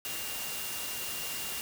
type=tone in noise; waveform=sine; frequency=2794 Hz; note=F7; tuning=in tune; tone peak=-43 dBFS; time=0.05-1.61 s; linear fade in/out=0 ms; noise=white; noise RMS=-37 dBFS; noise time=0.05-1.61 s; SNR=-9 dB; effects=none